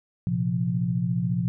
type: chord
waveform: sine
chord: Bb suspended second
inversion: none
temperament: equal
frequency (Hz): 116.54 / 130.81 / 174.61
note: Bb2 / C3 / F3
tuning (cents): 0 / 0 / 0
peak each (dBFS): -28 / -28 / -25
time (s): 0.27-1.48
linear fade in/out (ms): 0
effects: none